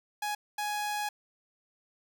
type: tone bursts at uneven times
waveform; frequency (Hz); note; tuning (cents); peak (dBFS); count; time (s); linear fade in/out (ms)
sawtooth; 834; G#5; +7; -27; 2; 0.22-0.35 / 0.58-1.09; 5
effects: none